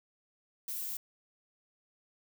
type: noise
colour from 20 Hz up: violet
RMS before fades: -38 dBFS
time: 0.68-0.97 s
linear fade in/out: 2 ms
effects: none